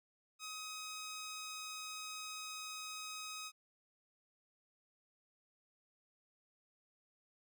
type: tone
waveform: 10% pulse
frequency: 1263 Hz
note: D#6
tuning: 26 cents sharp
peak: -36 dBFS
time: 0.39-3.52 s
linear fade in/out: 50 ms
effects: none